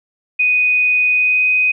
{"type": "tone with pitch glide", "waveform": "sine", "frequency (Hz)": [2489, 2503], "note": ["D#7", "D#7"], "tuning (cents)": [0, 10], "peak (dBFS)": -11, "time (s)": [0.39, 1.72], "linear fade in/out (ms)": 10, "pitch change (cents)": 10, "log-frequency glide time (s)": [1.11, 1.44], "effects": []}